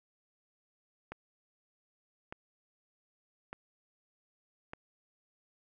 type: click train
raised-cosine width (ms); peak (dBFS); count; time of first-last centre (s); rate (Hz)
0.5; -26; 4; 1.12-4.734; 0.83
effects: none